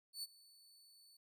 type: tone with ADSR envelope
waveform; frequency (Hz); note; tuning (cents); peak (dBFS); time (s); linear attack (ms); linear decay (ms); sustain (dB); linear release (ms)
sawtooth; 4477; C#8; +16; -38; 0.13-1.17; 100; 32; -22; 5
effects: none